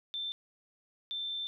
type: tone bursts at uneven times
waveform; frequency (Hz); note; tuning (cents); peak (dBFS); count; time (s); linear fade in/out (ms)
sine; 3556; A7; +18; -34; 2; 0.14-0.32 / 1.11-1.47; 0
effects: none